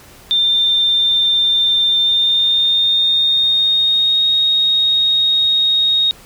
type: tone with pitch glide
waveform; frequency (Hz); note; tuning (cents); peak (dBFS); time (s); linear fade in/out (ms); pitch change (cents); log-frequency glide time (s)
sine; 3591 to 3739; A7 to A#7; +35 to +4; -11; 0.31-6.11; 0; +69; 1.87-4.27
effects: pink hiss -42 dBFS RMS until 6.25 s